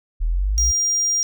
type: linear sweep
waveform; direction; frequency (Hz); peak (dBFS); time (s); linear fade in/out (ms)
sine; up; 38 to 59.8; -17; 0.2-0.72; 20
type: tone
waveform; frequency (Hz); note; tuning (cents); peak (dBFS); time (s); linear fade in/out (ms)
triangle; 5700; F8; +34; -16; 0.58-1.23; 0
effects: none